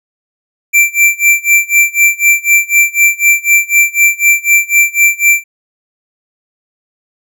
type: tone with tremolo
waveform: square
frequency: 2349 Hz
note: D7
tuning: in tune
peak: -4 dBFS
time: 0.73-5.44 s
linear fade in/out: 20 ms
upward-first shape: sine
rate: 4 Hz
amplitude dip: 95%
effects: none